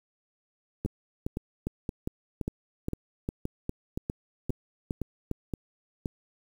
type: two click trains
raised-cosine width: 3 ms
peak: -17 / -18 dBFS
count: 12 / 11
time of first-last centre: 0.86-5.313 / 0.85-6.058 s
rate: 2.47 / 1.92 Hz
effects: 8-bit

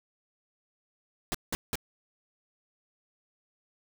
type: noise bursts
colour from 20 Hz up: pink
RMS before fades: -31 dBFS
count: 3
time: 1.32-1.755 s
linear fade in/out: 0 ms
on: 25 ms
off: 180 ms
effects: none

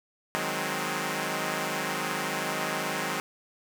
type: chord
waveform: 5% pulse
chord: Ab dominant seventh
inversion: second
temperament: equal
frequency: 155.56 / 185 / 207.7 / 261.6 Hz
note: Eb3 / Gb3 / Ab3 / C4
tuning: 0 / 0 / 0 / 0 cents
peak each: -23 dBFS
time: 0.35-3.2 s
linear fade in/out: 0 ms
effects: none

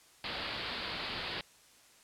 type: low-pass noise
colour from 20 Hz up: white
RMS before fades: -39 dBFS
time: 0.24-1.41 s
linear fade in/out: 2 ms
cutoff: 4700 Hz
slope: 96 dB/octave
effects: white hiss -61 dBFS RMS until 2.03 s + low-pass 10000 Hz 12 dB/octave

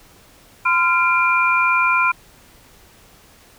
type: tone cluster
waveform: sine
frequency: 1023 / 1386 / 2389 Hz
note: C6 / F6 / D7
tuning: -39 / -14 / +29 cents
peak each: -18 dBFS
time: 0.65-2.12 s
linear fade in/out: 10 ms
effects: pink hiss -49 dBFS RMS until 3.58 s

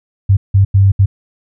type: tone bursts at uneven times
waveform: sine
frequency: 98 Hz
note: G2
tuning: in tune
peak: -5 dBFS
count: 4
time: 0.29-0.37 / 0.54-0.65 / 0.74-0.92 / 0.99-1.06 s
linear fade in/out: 10 ms
effects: none

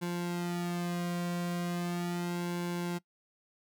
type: tone with flanger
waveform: sawtooth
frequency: 174.61 Hz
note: F3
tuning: in tune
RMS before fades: -34 dBFS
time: 0.01-2.99 s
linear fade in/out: 20 ms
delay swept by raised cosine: 1.6 to 2.37 ms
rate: 0.38 Hz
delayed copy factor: -0.85
effects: noise-tail reverb RT60 0.1 s tail -22 dB re dry

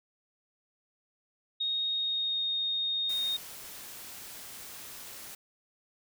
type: tone with pitch glide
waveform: sine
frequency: 3729 to 3703 Hz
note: A#7 to A#7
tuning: 0 to -12 cents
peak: -28 dBFS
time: 1.6-3.37 s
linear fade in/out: 10 ms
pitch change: -12 cents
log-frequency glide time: 1.95-2.45 s
type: noise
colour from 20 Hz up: white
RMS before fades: -45 dBFS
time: 3.09-5.35 s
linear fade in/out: 5 ms
effects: none

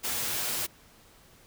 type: noise with comb filter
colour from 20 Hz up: white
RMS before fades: -31 dBFS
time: 0.03-0.67 s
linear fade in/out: 20 ms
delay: 8.3 ms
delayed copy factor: +0.5
effects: pink hiss -57 dBFS RMS until 1.46 s

